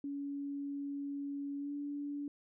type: tone with pitch glide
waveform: sine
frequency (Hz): 282.3 to 287.6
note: C#4 to D4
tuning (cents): +32 to -36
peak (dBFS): -37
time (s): 0.04-2.28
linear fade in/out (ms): 2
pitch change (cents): +32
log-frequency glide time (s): 1.58-1.72
effects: none